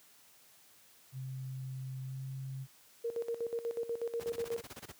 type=tone with pitch glide; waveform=sine; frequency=131.2 to 133.26 Hz; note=C3 to C3; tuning=+5 to +32 cents; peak=-38 dBFS; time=1.12-2.67 s; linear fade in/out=50 ms; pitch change=+27 cents; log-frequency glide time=2.04-2.23 s
type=tone with tremolo; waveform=sine; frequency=466.2 Hz; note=A#4; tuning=in tune; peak=-32 dBFS; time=3.04-4.62 s; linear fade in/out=10 ms; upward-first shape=square; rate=8.2 Hz; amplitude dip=75%
type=noise bursts; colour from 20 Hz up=pink; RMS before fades=-46 dBFS; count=12; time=4.2-4.922 s; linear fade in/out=10 ms; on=40 ms; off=22 ms
effects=white hiss -62 dBFS RMS until 4.99 s + high-pass 80 Hz 12 dB/octave